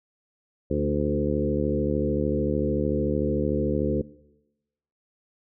harmonic tone with a mistuned harmonic, 73.42 Hz, D2, in tune, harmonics 1 / 2 / 3 / 4 / 5 / 6 / 7, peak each -30 / -30 / -30 / -30 / -30 / -30 / -30 dBFS, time 0.7-4.02 s, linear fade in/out 10 ms, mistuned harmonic 4, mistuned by +19 cents, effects noise-tail reverb RT60 1.0 s tail -21 dB re dry

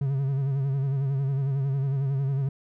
triangle tone with vibrato, 136.7 Hz, C#3, 24 cents flat, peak -21 dBFS, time 0.01-2.49 s, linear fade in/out 5 ms, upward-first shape sine, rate 11 Hz, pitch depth 59 cents each way, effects none

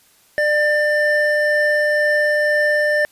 triangle tone pair together, 597 / 1789 Hz, D5 / A6, +28 / +28 cents, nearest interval octave + perfect fifth, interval 1900 cents, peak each -15 dBFS, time 0.38-3.05 s, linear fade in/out 0 ms, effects white hiss -54 dBFS RMS until 3.11 s + resampled to 32000 Hz

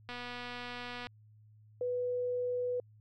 click train, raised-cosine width 0.3 ms, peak -27 dBFS, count 240, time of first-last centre 0.09-1.07 s, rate 244 Hz
sine tone, 493.9 Hz, B4, in tune, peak -31 dBFS, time 1.81-2.8 s, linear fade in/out 2 ms
effects added 107 Hz sine -57 dBFS peak until 3 s

